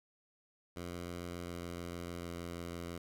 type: tone with pitch steps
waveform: 10% pulse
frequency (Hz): 87.31 / 86.66 / 86.01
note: F2 / F2 / F2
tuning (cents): 0 / -13 / -26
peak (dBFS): -33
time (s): 0.76-2.98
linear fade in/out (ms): 5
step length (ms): 740
effects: none